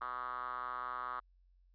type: tone with band-pass filter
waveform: 5% pulse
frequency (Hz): 124.5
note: B2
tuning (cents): +14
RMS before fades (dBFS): -41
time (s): 0.01-1.2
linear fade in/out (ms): 5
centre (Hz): 1200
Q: 6.3
effects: added 45 Hz sine -64 dBFS peak until 1.74 s + resampled to 11025 Hz